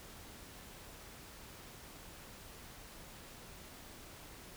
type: silence
effects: pink hiss -53 dBFS RMS until 4.56 s